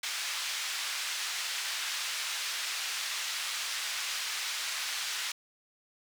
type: band-pass noise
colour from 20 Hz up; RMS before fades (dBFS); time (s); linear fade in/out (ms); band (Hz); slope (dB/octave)
white; -35; 0.03-5.32; 5; 1400 to 5200; 12
effects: none